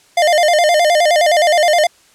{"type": "tone with vibrato", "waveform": "square", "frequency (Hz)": 651, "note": "E5", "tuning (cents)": -22, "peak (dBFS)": -10, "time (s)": [0.17, 1.87], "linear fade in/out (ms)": 5, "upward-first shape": "square", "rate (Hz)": 9.6, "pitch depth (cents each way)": 120, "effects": ["white hiss -50 dBFS RMS until 2.14 s", "low-pass 9000 Hz 12 dB/octave"]}